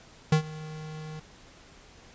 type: tone with ADSR envelope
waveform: square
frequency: 155.4 Hz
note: D#3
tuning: 2 cents flat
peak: -17 dBFS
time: 0.32-1.2 s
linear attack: 5 ms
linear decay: 93 ms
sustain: -21 dB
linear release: 9 ms
effects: pink hiss -53 dBFS RMS until 2.14 s + resampled to 16000 Hz